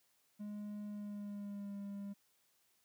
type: tone with pitch glide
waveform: triangle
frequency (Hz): 207.7 to 200.5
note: G#3 to G3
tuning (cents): 0 to +39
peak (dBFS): -40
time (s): 0.39-2.14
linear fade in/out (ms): 20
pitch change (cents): -61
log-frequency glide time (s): 0.87-1.76
effects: white hiss -75 dBFS RMS until 2.84 s + high-pass 80 Hz 12 dB/octave